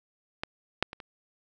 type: clicks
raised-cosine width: 0.3 ms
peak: -15 / -7 / -23 / -26 dBFS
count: 4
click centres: 0.435 / 0.826 / 0.931 / 1.002 s
effects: none